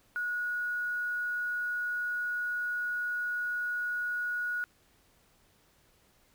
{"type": "tone with quantisation", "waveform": "sine", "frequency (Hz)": 1457, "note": "F#6", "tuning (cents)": -27, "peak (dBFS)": -30, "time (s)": [0.16, 4.64], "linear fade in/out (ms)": 0, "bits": 9, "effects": ["pink hiss -66 dBFS RMS until 6.34 s"]}